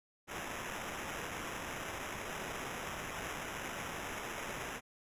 violet noise with sample-and-hold, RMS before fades -42 dBFS, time 0.27-4.81 s, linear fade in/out 50 ms, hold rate 4410 Hz, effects resampled to 32000 Hz

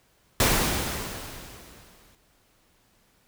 pink noise with exponential decay, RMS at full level -19 dBFS, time 0.4-2.15 s, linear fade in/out 2 ms, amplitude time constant 380 ms, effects pink hiss -64 dBFS RMS until 3.27 s

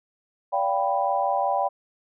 sine chord, G dominant seventh, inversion second, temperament equal with one note detuned, 576.6 / 698.5 / 784 / 987.8 Hz, D5 / F5 / G5 / B5, -32 / 0 / 0 / 0 cents, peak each -27 / -28 / -24 / -28 dBFS, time 0.52-1.69 s, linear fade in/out 20 ms, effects none

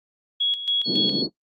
sine tone with tremolo, 3335 Hz, G#7, 7 cents sharp, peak -19 dBFS, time 0.4-1.22 s, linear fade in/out 10 ms, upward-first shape square, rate 3.6 Hz, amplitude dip 70%
sine tone, 4370 Hz, C#8, 26 cents flat, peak -24 dBFS, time 0.84-1.27 s, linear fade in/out 20 ms
white band-pass noise, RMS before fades -27 dBFS, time 0.85-1.3 s, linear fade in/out 50 ms, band 180 to 340 Hz, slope 24 dB/octave
effects noise-tail reverb RT60 0.1 s tail -19 dB re dry + Opus 32 kbps

